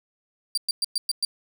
35% pulse tone bursts, 4699 Hz, D8, in tune, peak -20 dBFS, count 6, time 0.55-1.25 s, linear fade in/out 2 ms, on 25 ms, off 110 ms, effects none

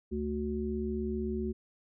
harmonic tone, 73.7 Hz, D2, 7 cents sharp, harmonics 1 / 3 / 5, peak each -37 / -34 / -35 dBFS, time 0.11-1.53 s, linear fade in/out 20 ms, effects none

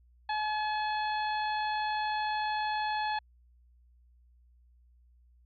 harmonic tone, 853 Hz, G#5, 46 cents sharp, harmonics 1 / 2 / 3 / 4 / 5, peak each -30 / -37 / -43 / -44 / -44 dBFS, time 0.29-3.19 s, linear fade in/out 5 ms, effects added 60 Hz sine -59 dBFS peak until 5.45 s

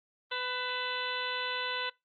harmonic tone with a mistuned harmonic, 500 Hz, B4, 21 cents sharp, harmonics 1 / 2 / 3 / 4 / 5 / 6 / 7 / 8, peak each -41 / -39 / -37 / -41 / -42 / -42 / -40 / -42 dBFS, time 0.31-1.9 s, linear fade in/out 10 ms, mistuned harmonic 5, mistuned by +97 cents, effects noise-tail reverb RT60 0.2 s tail -22 dB re dry + Opus 24 kbps

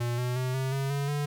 square tone with pitch steps, 119.9 / 123.84 / 127.91 / 132.12 / 136.46 / 140.95 / 145.58 Hz, A#2 / B2 / C3 / C3 / C#3 / C#3 / D3, +49 / +5 / -39 / +17 / -27 / +29 / -15 cents, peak -28 dBFS, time 0-1.26 s, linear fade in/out 10 ms, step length 180 ms, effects none

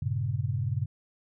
sine chord, G diminished, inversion none, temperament equal with one note detuned, 98 / 116.54 / 137.63 Hz, G2 / Bb2 / Db3, 0 / 0 / -12 cents, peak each -31 dBFS, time 0.02-0.86 s, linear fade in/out 5 ms, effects none

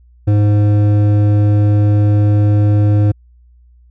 sine tone with hard clipping, 103.83 Hz, G#2, in tune, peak -10 dBFS, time 0.27-3.12 s, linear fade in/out 10 ms, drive 10 dB, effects added 60 Hz sine -43 dBFS peak until 3.9 s

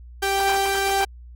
sawtooth tone pair together, 392.9 / 784 Hz, G4 / G5, +4 / 0 cents, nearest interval octave, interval 1196 cents, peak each -20 / -17 dBFS, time 0.22-1.05 s, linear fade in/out 10 ms, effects added 60 Hz sine -39 dBFS peak until 1.35 s + AAC 48 kbps

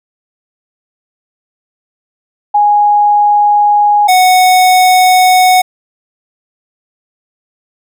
sine / square tone pair in turn, 828 / 738.1 Hz, G#5 / F#5, -5 / -4 cents, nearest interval major second, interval 199 cents, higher first, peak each -5 dBFS, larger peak neither, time 2.54-4.08 / 4.08-5.62 s, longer neither, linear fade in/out 10 ms, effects none

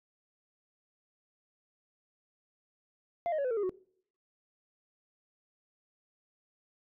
sine tone with pitch steps, 690 / 621.9 / 560.5 / 505.1 / 455.2 / 410.3 / 369.8 Hz, F5 / D#5 / C#5 / B4 / A#4 / G#4 / F#4, -21 / -1 / +19 / +39 / -41 / -21 / -1 cents, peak -26 dBFS, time 3.26-3.694 s, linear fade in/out 0 ms, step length 62 ms, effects noise-tail reverb RT60 0.6 s tail -25 dB re dry + tanh soft clip ceiling -28 dBFS

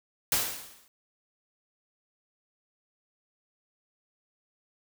white noise with exponential decay, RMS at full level -23 dBFS, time 0.32-0.88 s, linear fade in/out 2 ms, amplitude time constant 120 ms, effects none

